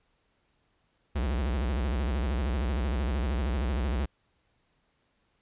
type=tone with vibrato; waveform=square; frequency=65.41 Hz; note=C2; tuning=in tune; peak=-27 dBFS; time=1.15-4.06 s; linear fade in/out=10 ms; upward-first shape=sine; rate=13 Hz; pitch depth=240 cents each way; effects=pink hiss -72 dBFS RMS until 5.41 s + resampled to 8000 Hz